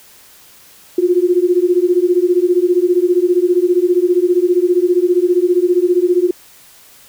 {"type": "beating tone pair", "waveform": "sine", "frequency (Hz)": [349.2, 364.2], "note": ["F4", "F#4"], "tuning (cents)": [0, -27], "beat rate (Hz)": 15, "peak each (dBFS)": -13, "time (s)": [0.98, 6.31], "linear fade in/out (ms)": 5, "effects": ["white hiss -44 dBFS RMS until 7.08 s"]}